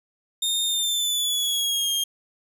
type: tone with pitch glide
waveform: sawtooth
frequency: 3657 to 3221 Hz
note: A#7 to G7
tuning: -34 to +46 cents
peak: -19 dBFS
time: 0.42-2.04 s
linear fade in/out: 5 ms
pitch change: -220 cents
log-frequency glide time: 0.65-1.92 s
effects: none